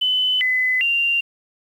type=tone with pitch steps; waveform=sine; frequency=3018 / 2017 / 2778 Hz; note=F#7 / B6 / F7; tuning=+34 / +36 / -10 cents; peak=-16 dBFS; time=0.01-1.21 s; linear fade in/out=10 ms; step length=400 ms; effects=8-bit